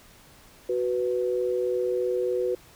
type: tone pair together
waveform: sine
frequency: 370.6 / 493.9 Hz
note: F#4 / B4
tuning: +3 / 0 cents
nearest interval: perfect fourth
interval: 497 cents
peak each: -26 dBFS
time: 0.69-2.55 s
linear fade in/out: 5 ms
effects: pink hiss -53 dBFS RMS until 2.75 s